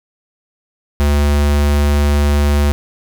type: tone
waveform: square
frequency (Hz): 72.6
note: D2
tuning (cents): -19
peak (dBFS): -11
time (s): 1-2.72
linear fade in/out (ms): 0
effects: none